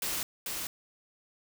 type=noise with echo; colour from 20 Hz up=white; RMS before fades=-33 dBFS; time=0.02-0.23 s; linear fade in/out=2 ms; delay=440 ms; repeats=1; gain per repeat=-3 dB; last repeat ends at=0.67 s; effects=none